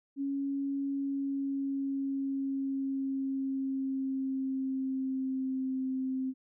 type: tone with pitch glide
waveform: sine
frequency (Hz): 277.2 to 261.6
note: C#4 to C4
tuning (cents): 0 to 0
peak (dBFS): -30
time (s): 0.16-6.34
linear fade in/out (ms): 50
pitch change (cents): -100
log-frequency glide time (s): 0.87-5.85
effects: none